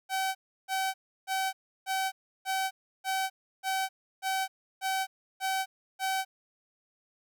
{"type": "tone bursts", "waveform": "sawtooth", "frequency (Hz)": 765, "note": "G5", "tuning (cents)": -42, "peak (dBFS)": -24, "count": 11, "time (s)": [0.09, 6.25], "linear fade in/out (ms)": 50, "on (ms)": 260, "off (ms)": 330, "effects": []}